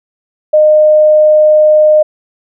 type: tone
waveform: sine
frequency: 612 Hz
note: D#5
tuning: 29 cents flat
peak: -3 dBFS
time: 0.53-2.03 s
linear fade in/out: 10 ms
effects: none